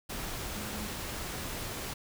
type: tone in noise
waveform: sine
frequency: 209.9 Hz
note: G#3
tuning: 19 cents sharp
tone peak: -42 dBFS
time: 0.56-0.87 s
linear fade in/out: 10 ms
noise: pink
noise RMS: -38 dBFS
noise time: 0.09-1.94 s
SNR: -7 dB
effects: none